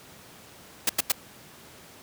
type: noise bursts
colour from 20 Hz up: white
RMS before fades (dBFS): -22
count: 3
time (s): 0.87-1.12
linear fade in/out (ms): 5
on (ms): 24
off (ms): 89
effects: pink hiss -49 dBFS RMS until 2.02 s + high-pass 100 Hz 12 dB/octave